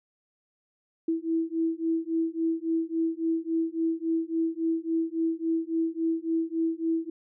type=beating tone pair; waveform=sine; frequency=325.6 / 329.2 Hz; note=E4 / E4; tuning=-21 / -2 cents; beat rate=3.6 Hz; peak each=-28 dBFS; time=1.08-7.1 s; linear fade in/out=5 ms; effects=none